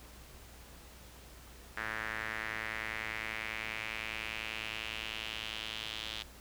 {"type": "tone with band-pass filter sweep", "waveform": "sawtooth", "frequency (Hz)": 110, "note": "A2", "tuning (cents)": 0, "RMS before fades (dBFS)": -40, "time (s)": [1.77, 6.23], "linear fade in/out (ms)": 5, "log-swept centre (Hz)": [1700, 3400], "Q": 3.4, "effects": ["added 60 Hz sine -55 dBFS peak until 6.4 s", "pink hiss -55 dBFS RMS until 6.4 s"]}